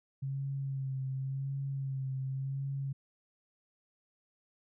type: tone with vibrato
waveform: sine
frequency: 135.1 Hz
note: C#3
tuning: 44 cents flat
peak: -33 dBFS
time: 0.22-2.93 s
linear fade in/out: 10 ms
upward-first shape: sine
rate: 0.9 Hz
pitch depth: 33 cents each way
effects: none